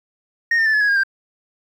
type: tone with pitch steps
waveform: sine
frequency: 1854 / 1805.4 / 1758 / 1712 / 1667.1 / 1623.4 / 1580.8 Hz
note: A#6 / A6 / A6 / A6 / G#6 / G#6 / G6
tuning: -10 / +44 / -2 / -48 / +6 / -40 / +14 cents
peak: -11 dBFS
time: 0.51-1.035 s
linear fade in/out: 5 ms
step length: 75 ms
effects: tanh soft clip ceiling -13 dBFS + 8-bit